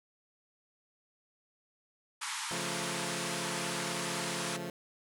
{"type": "band-pass noise", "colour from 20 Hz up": "pink", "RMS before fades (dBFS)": -38, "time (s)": [2.21, 4.57], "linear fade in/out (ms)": 10, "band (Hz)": [850, 11000], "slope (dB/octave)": 96}
{"type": "chord", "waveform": "15% pulse", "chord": "Db augmented", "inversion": "none", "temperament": "equal with one note detuned", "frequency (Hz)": [138.59, 174.11, 220], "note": ["Db3", "F3", "A3"], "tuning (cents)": [0, -5, 0], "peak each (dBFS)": [-38, -33, -37], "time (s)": [2.51, 4.7], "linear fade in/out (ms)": 2}
{"effects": []}